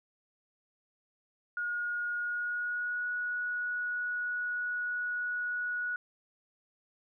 sine tone with pitch glide, 1437 to 1462.1 Hz, F6 to F#6, +49 to -21 cents, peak -31 dBFS, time 1.57-5.96 s, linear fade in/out 2 ms, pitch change +30 cents, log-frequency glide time 2.17-3.06 s, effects none

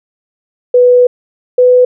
sine tone pair in turn, 493.9 / 498.8 Hz, B4 / B4, 0 / +17 cents, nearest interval unison, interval 17 cents, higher second, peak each -3 dBFS, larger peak neither, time 0.74-1.07 / 1.58-1.85 s, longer first, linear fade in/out 5 ms, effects none

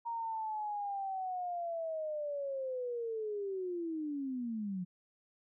sine linear sweep, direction down, 938 to 175.2 Hz, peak -35 dBFS, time 0.05-4.85 s, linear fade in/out 20 ms, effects none

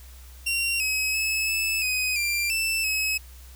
sawtooth tone with pitch steps, 2752 / 2550 / 2590 / 2616 / 2509 / 2373 / 2660 / 2565 Hz, F7 / D#7 / E7 / E7 / D#7 / D7 / E7 / E7, -26 / +42 / -31 / -14 / +14 / +17 / +15 / -48 cents, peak -20 dBFS, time 0.46-3.18 s, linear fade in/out 10 ms, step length 340 ms, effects added 63 Hz sine -43 dBFS peak until 3.55 s + white hiss -52 dBFS RMS until 3.55 s

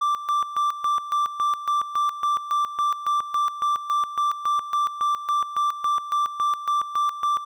triangle tone with tremolo, 1174.7 Hz, D6, in tune, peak -17 dBFS, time 0.01-7.45 s, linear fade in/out 10 ms, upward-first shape square, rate 3.6 Hz, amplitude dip 75%, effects none

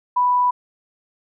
sine tone, 988 Hz, B5, in tune, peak -14 dBFS, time 0.16-0.51 s, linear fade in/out 10 ms, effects none

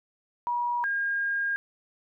sine tone pair in turn, 962 / 1617.9 Hz, B5 / G#6, -46 / -46 cents, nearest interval major sixth, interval 900 cents, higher second, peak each -25 dBFS, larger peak neither, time 0.47-0.84 / 0.84-1.56 s, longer second, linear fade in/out 0 ms, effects none

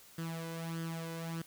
sawtooth tone with flanger, 164.81 Hz, E3, in tune, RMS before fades -40 dBFS, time 0.18-1.42 s, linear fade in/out 5 ms, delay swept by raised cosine 0.62 to 2.02 ms, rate 1.6 Hz, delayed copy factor +0.65, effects white hiss -58 dBFS RMS until 1.46 s

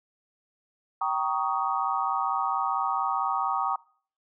sine chord, Eb dominant seventh, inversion first, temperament just, 777.8 / 933.4 / 1120.1 / 1244.5 Hz, G5 / Bb5 / Db6 / Eb6, -14 / +2 / +18 / 0 cents, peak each -30 dBFS, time 1.01-3.76 s, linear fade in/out 5 ms, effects noise-tail reverb RT60 0.5 s tail -23 dB re dry

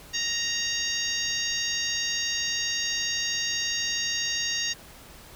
harmonic tone, 932.3 Hz, A#5, in tune, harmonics 2 / 3 / 4 / 5 / 6 / 7, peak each -33 / -33 / -33 / -33 / -33 / -33 dBFS, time 0.13-4.74 s, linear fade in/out 20 ms, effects pink hiss -48 dBFS RMS until 5.35 s

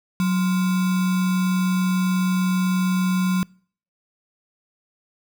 sine tone with sample-and-hold, 184.2 Hz, F#3, 7 cents flat, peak -17 dBFS, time 0.2-3.43 s, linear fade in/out 0 ms, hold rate 1225 Hz, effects noise-tail reverb RT60 0.5 s tail -26 dB re dry

